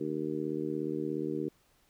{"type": "harmonic tone", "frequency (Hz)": 77, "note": "D#2", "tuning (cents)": -17, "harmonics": [2, 3, 4, 5, 6], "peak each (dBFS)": [-41, -40, -35, -36, -40], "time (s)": [0, 1.49], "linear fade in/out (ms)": 10, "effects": ["pink hiss -68 dBFS RMS until 1.89 s"]}